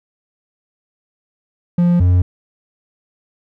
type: tone pair in turn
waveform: triangle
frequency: 174.61 / 89.71 Hz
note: F3 / F2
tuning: 0 / +47 cents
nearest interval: octave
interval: 1153 cents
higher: first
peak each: -8 / -7 dBFS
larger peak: second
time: 1.78-2 / 2-2.22 s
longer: neither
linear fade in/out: 5 ms
effects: none